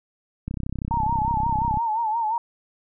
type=click train; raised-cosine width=5 ms; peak=-16 dBFS; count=43; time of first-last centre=0.48-1.772 s; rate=32.5 Hz
type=tone with vibrato; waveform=sine; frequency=895 Hz; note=A5; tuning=29 cents sharp; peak=-21 dBFS; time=0.91-2.38 s; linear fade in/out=2 ms; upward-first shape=sine; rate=5.7 Hz; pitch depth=90 cents each way
effects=none